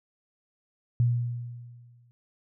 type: tone with exponential decay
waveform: sine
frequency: 120 Hz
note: B2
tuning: 49 cents flat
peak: -18 dBFS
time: 1-2.11 s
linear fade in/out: 0 ms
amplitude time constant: 240 ms
effects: none